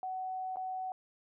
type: tone with dropouts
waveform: sine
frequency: 749 Hz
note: F#5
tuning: 21 cents sharp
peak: -35 dBFS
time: 0.03-0.92 s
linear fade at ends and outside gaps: 1 ms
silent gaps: 0.559-0.569 s
effects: none